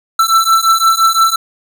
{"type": "beating tone pair", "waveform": "square", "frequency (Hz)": [1331, 1336.8], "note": ["E6", "E6"], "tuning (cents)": [16, 24], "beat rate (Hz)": 5.8, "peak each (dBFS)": -12, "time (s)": [0.19, 1.36], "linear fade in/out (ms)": 5, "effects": []}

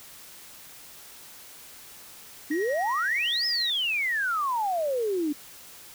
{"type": "exponential two-way sweep", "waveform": "sine", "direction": "up then down", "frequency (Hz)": [283.8, 5274, 283.8], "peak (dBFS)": -24, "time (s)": [2.5, 5.33], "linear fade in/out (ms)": 10, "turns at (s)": 3.46}
{"type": "tone with tremolo", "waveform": "triangle", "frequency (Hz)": 1894, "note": "A#6", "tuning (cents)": 27, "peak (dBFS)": -30, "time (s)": [2.51, 3.7], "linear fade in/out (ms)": 2, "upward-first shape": "sine", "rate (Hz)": 11, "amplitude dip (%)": 30}
{"effects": ["white hiss -47 dBFS RMS until 5.94 s"]}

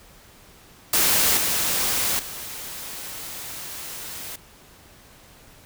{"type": "noise with level steps", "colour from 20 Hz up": "white", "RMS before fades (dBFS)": [-19, -23, -35], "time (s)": [0.93, 4.36], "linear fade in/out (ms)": 5, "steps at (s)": [1.37, 2.19], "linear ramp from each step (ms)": 2, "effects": ["pink hiss -50 dBFS RMS until 5.65 s"]}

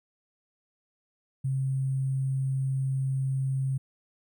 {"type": "tone with sample-and-hold", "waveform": "sine", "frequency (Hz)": 133.6, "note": "C3", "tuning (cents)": 36, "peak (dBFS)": -25, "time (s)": [1.44, 3.78], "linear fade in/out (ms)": 10, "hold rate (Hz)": 8820, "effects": []}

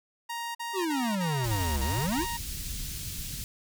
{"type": "tone bursts", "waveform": "sawtooth", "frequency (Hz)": 936, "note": "A#5", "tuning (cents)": 7, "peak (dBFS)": -29, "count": 7, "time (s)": [0.29, 2.374], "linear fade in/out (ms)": 10, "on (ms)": 260, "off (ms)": 44}
{"type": "exponential two-way sweep", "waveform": "square", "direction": "down then up", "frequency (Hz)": [405.7, 63.9, 405.7], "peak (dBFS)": -28, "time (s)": [0.73, 2.26], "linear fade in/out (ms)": 50, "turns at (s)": 1.83}
{"type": "band-stop noise", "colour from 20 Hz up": "pink", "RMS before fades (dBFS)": -36, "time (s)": [1.44, 3.44], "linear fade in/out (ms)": 0, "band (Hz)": [140, 3900], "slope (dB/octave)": 12}
{"effects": []}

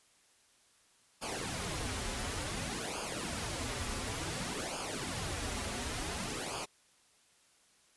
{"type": "noise with flanger", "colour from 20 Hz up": "pink", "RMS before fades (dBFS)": -38, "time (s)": [1.21, 6.66], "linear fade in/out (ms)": 20, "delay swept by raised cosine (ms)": [0.51, 6.51], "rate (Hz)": 0.56, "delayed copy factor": -0.75, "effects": ["white hiss -67 dBFS RMS until 7.96 s", "resampled to 24000 Hz"]}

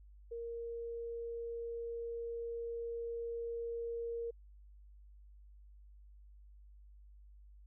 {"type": "tone with level ramp", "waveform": "sine", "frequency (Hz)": 466.2, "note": "A#4", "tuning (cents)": 0, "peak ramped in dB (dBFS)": [-40, -37], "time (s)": [0.31, 4.31], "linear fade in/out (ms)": 10, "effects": ["added 50 Hz sine -55 dBFS peak until 7.66 s"]}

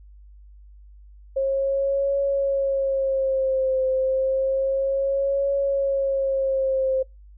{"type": "tone with vibrato", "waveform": "sine", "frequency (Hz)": 539, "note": "C#5", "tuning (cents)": -49, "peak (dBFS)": -19, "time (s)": [1.36, 7.03], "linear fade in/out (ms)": 10, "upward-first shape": "triangle", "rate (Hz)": 0.3, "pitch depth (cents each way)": 57, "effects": ["noise-tail reverb RT60 0.2 s tail -25 dB re dry", "added 50 Hz sine -44 dBFS peak until 7.37 s"]}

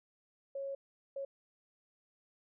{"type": "tone bursts at uneven times", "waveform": "sine", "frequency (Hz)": 550, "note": "C#5", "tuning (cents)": -14, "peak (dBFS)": -37, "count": 2, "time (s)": [[0.55, 0.75], [1.16, 1.25]], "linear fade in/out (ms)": 5, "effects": []}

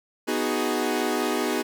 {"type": "chord", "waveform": "sawtooth", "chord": "G# minor seventh", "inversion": "first", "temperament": "equal", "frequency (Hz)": [246.9, 311.1, 370, 415.3], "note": ["B3", "D#4", "F#4", "G#4"], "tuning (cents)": [0, 0, 0, 0], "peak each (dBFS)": -25, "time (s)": [0.27, 1.63], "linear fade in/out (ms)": 20, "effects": []}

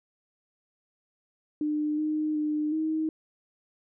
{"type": "tone with pitch steps", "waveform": "sine", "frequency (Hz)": [301, 306.9, 302.3, 314.9], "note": ["D4", "D#4", "D#4", "D#4"], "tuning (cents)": [43, -24, -50, 21], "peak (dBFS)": -25, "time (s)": [1.61, 3.09], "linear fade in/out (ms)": 2, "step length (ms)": 370, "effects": []}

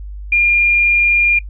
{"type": "tone", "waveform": "sine", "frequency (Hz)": 2408, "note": "D7", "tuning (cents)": 43, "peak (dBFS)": -9, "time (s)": [0.32, 1.39], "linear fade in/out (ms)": 5, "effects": ["noise-tail reverb RT60 0.1 s tail -22 dB re dry", "added 50 Hz sine -26 dBFS peak until 1.49 s"]}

